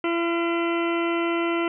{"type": "harmonic tone with a mistuned harmonic", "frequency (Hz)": 338.2, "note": "E4", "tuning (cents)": 44, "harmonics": [1, 2, 3, 4, 6, 7, 8, 9], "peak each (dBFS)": [-23, -31, -33, -31, -34, -37, -36, -39], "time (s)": [0.04, 1.68], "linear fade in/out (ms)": 2, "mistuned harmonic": 4, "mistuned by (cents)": 23, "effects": []}